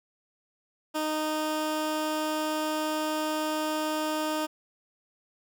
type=tone; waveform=15% pulse; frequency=308.9 Hz; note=D#4; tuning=12 cents flat; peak=-21 dBFS; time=0.94-4.47 s; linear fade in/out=20 ms; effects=none

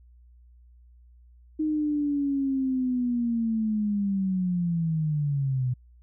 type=linear sweep; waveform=sine; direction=down; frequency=311.5 to 123.47 Hz; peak=-23 dBFS; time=1.59-5.74 s; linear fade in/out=10 ms; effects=added 60 Hz sine -51 dBFS peak until 6.02 s

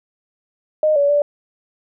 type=tone with pitch steps; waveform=sine; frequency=616 / 570 / 582 Hz; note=D#5 / C#5 / D5; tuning=-17 / +48 / -16 cents; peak=-12 dBFS; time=0.83-1.22 s; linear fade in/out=2 ms; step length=130 ms; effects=none

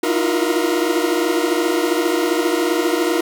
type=tone cluster; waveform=40% pulse; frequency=309.9 / 332.6 / 345.3 / 360.1 / 472.9 Hz; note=D#4 / E4 / F4 / F#4 / A#4; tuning=-7 / +16 / -20 / -47 / +25 cents; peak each=-22 dBFS; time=0.03-3.21 s; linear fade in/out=5 ms; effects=none

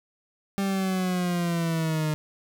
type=linear sweep; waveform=40% pulse; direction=down; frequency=197.7 to 152.3 Hz; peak=-23 dBFS; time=0.58-2.14 s; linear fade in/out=0 ms; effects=none

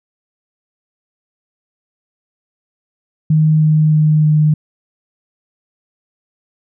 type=tone with pitch steps; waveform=sine; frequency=155.56 / 154.57 / 153.6 / 152.62 Hz; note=D#3 / D#3 / D#3 / D#3; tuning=0 / -11 / -22 / -33 cents; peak=-8 dBFS; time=3.3-4.54 s; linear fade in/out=5 ms; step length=310 ms; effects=none

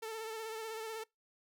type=tone with vibrato; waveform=sawtooth; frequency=443.3 Hz; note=A4; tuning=13 cents sharp; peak=-36 dBFS; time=0.02-1.04 s; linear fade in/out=10 ms; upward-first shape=sine; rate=16 Hz; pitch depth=34 cents each way; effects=noise-tail reverb RT60 0.2 s tail -25 dB re dry

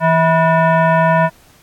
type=tone with frequency modulation; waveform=sine; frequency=164.81 Hz; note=E3; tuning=in tune; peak=-9 dBFS; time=0-1.3 s; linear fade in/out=50 ms; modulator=813 Hz; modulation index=1.5; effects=pink hiss -49 dBFS RMS until 1.62 s + AAC 64 kbps

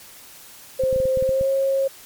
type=tone with pitch glide; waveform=sine; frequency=523.3 to 541.8 Hz; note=C5 to C#5; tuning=0 to -40 cents; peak=-17 dBFS; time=0.79-1.88 s; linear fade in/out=10 ms; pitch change=+60 cents; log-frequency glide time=1.21-1.51 s
type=clicks; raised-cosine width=5 ms; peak=-19 dBFS; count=9; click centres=0.837 / 0.928 / 0.961 / 1.002 / 1.055 / 1.173 / 1.225 / 1.292 / 1.411 s
effects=white hiss -44 dBFS RMS until 2.05 s + MP3 96 kbps

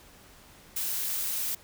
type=noise; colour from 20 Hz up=blue; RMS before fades=-31 dBFS; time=0.76-1.55 s; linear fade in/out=5 ms; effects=pink hiss -54 dBFS RMS until 1.63 s

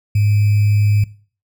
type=tone with sample-and-hold; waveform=sine; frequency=103.83 Hz; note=G#2; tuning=in tune; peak=-11 dBFS; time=0.15-1.04 s; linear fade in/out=5 ms; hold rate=2450 Hz; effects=noise-tail reverb RT60 0.4 s tail -19 dB re dry

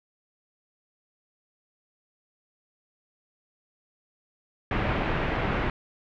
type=low-pass noise; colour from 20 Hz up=pink; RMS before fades=-27 dBFS; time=4.71-5.7 s; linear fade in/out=2 ms; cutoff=2600 Hz; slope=24 dB/octave; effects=none

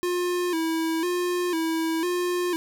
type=tone with vibrato; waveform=square; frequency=339.9 Hz; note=F4; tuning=47 cents flat; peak=-24 dBFS; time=0.03-2.56 s; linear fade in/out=0 ms; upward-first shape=square; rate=1 Hz; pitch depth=78 cents each way; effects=none

